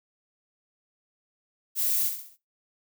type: noise with echo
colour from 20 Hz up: violet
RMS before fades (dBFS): -26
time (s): 1.75-2.11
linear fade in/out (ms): 50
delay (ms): 66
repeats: 4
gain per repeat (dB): -7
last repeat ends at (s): 2.374
effects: noise-tail reverb RT60 0.2 s tail -17 dB re dry